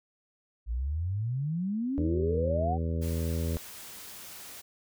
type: exponential sweep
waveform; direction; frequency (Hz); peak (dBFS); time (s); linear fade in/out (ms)
sine; up; 53.8 to 785; -28; 0.66-2.78; 50
type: harmonic tone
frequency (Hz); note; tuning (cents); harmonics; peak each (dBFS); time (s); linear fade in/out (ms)
82.41; E2; 0; 1 / 2 / 3 / 4 / 5 / 6 / 7; -29 / -35 / -38 / -44 / -41 / -42 / -45; 1.98-3.57; 0
type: noise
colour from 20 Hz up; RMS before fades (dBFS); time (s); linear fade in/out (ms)
white; -45; 3.01-4.62; 20
effects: none